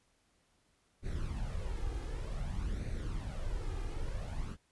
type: noise with flanger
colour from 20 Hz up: brown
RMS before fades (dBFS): -37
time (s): 1.02-4.57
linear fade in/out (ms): 50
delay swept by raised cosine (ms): 0.47 to 2.47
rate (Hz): 0.54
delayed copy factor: +0.6
effects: pink hiss -73 dBFS RMS until 4.71 s + resampled to 24000 Hz